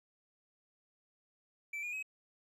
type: tone with pitch steps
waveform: triangle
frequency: 2325 / 2434 / 2547 Hz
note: D7 / D#7 / D#7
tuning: -18 / -39 / +40 cents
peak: -36 dBFS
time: 1.73-2.027 s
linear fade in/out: 5 ms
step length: 99 ms
effects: none